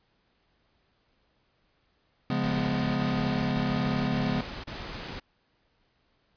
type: chord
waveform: square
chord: C# dominant seventh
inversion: none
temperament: equal with one note detuned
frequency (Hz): 138.59 / 174.61 / 207.7 / 249.2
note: C#3 / E#3 / G#3 / B3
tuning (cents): 0 / 0 / 0 / +16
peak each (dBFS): -32 / -34 / -32 / -31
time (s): 2.3-4.41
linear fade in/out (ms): 2
type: noise bursts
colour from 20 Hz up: pink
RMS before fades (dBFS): -38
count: 5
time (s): 2.43-5.2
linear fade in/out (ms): 10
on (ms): 530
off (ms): 30
effects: pink hiss -70 dBFS RMS until 6.36 s + resampled to 11025 Hz